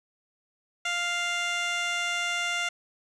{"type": "tone with band-pass filter", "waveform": "15% pulse", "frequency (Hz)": 698.5, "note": "F5", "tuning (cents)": 0, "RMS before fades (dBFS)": -29, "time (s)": [0.85, 2.69], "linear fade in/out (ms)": 5, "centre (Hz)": 3200, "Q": 0.65, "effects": ["resampled to 24000 Hz"]}